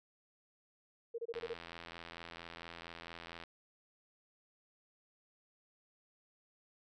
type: tone bursts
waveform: sine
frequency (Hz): 464.8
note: A#4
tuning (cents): -5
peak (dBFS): -37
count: 6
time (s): 1.14-1.539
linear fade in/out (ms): 10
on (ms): 44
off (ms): 27
type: click train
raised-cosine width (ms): 0.3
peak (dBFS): -31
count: 178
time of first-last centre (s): 1.34-3.437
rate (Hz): 84.4
effects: none